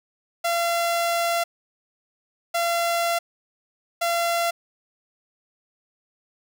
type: tone bursts at uneven times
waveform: sawtooth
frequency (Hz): 683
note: F5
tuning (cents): -39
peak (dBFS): -17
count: 3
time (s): 0.44-1.44 / 2.54-3.19 / 4.01-4.51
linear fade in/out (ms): 10
effects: none